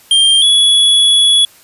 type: tone pair in turn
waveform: square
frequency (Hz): 3185 / 3384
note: G7 / G#7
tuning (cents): +27 / +32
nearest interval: minor second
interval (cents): 105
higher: second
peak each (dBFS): -7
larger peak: neither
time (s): 0.11-0.42 / 0.42-1.45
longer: second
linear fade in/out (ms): 2
effects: white hiss -44 dBFS RMS until 1.63 s + resampled to 32000 Hz